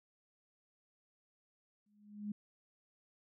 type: tone with exponential growth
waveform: sine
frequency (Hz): 207.7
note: G#3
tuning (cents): 0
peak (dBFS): -35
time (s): 1.86-2.32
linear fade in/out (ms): 5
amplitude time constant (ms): 99
effects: none